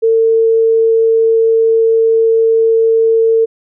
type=tone; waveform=sine; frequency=451.1 Hz; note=A4; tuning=43 cents sharp; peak=-7 dBFS; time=0.02-3.46 s; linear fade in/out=20 ms; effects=none